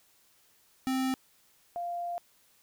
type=tone pair in turn; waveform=square / sine; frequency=261.6 / 696 Hz; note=C4 / F5; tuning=0 / -6 cents; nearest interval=octave + perfect fourth; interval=1694 cents; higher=second; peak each=-28 / -32 dBFS; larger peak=first; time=0.87-1.14 / 1.76-2.18 s; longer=second; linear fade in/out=0 ms; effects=white hiss -65 dBFS RMS until 2.62 s